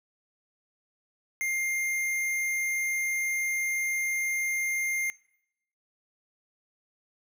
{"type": "tone", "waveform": "square", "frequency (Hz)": 2111, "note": "C7", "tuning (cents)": 15, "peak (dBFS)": -28, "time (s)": [1.41, 5.1], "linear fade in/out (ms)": 0, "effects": ["noise-tail reverb RT60 0.8 s tail -22 dB re dry"]}